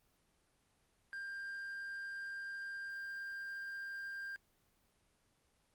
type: tone with quantisation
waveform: triangle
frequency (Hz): 1593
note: G6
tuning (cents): +27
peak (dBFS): -40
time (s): 1.13-4.36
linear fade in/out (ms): 0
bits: 11
effects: pink hiss -75 dBFS RMS until 5.74 s + Opus 24 kbps